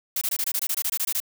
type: noise bursts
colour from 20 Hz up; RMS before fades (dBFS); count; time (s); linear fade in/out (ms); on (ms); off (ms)
blue; -25; 14; 0.16-1.202; 5; 54; 22
effects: none

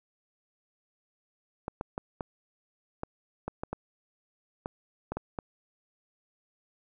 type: clicks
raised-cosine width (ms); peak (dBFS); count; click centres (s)
1; -19; 12; 1.681 / 1.811 / 1.979 / 2.208 / 3.034 / 3.48 / 3.635 / 3.73 / 4.659 / 5.12 / 5.17 / 5.388
effects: none

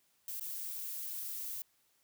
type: noise with dropouts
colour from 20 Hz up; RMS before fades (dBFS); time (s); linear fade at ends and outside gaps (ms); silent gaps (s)
violet; -41; 0.28-1.62; 2; 0.398-0.409
effects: white hiss -73 dBFS RMS until 2.03 s

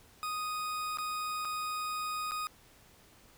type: tone with dropouts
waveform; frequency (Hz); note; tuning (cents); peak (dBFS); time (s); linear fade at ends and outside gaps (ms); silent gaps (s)
40% pulse; 1244.5; D#6; 0; -33; 0.23-2.47; 0; 0.972-0.985 / 1.449-1.453 / 2.311-2.318
effects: pink hiss -60 dBFS RMS until 3.37 s

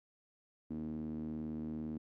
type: tone with band-pass filter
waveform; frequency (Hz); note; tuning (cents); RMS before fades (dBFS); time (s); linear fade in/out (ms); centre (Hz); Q
sawtooth; 77.7; D#2; -2; -41; 0.7-1.98; 10; 260; 6.4
effects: none

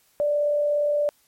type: tone with frequency modulation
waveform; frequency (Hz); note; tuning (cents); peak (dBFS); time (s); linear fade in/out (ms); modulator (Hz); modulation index
sine; 587.3; D5; 0; -19; 0.2-1.09; 0; 37.1; 0.22
effects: white hiss -62 dBFS RMS until 1.27 s + MP3 64 kbps

